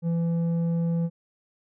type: tone with low-pass filter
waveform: square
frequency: 167.9 Hz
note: E3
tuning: 32 cents sharp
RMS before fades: -25 dBFS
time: 0.02-1.1 s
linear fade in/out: 50 ms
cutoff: 370 Hz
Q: 1.1
effects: none